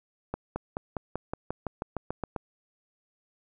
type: accelerating click train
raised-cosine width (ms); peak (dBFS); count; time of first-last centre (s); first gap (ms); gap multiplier
1; -17; 13; 0.34-2.362; 220; 0.95
effects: none